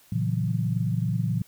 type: chord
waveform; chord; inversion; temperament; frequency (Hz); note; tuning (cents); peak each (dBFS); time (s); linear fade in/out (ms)
sine; F# dominant seventh; first; just; 115.62 / 138.75 / 166.5 / 185; A#2 / C#3 / E3 / F#3; -14 / +2 / +18 / 0; -26 / -30 / -28 / -32; 0.12-1.42; 5
effects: white hiss -57 dBFS RMS until 1.47 s